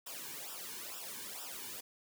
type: noise with flanger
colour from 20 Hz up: white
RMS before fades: -45 dBFS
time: 0.06-1.81 s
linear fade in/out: 10 ms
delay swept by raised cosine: 0.46 to 1.56 ms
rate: 2.2 Hz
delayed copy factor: -1
effects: none